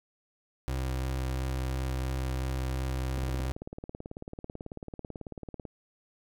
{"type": "tone with vibrato", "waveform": "30% pulse", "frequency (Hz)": 65, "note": "C2", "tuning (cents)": -11, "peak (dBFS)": -27, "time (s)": [0.68, 3.52], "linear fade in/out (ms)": 0, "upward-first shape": "sine", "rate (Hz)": 2.9, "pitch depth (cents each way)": 11}
{"type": "click train", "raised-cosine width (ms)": 2, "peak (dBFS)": -26, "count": 46, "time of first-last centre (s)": [3.18, 5.653], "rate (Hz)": 18.2}
{"effects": []}